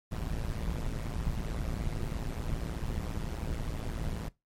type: noise with amplitude modulation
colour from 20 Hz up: brown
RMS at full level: -30 dBFS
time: 0.11-4.29 s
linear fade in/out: 10 ms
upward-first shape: sine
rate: 113 Hz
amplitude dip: 90%
effects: noise-tail reverb RT60 0.2 s tail -20 dB re dry + MP3 64 kbps